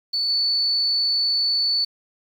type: tone with level steps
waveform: sine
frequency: 4472 Hz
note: C#8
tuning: 14 cents sharp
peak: -20 / -18 dBFS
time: 0.13-1.85 s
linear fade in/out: 10 ms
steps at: 0.28 s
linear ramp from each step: 20 ms
effects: 8-bit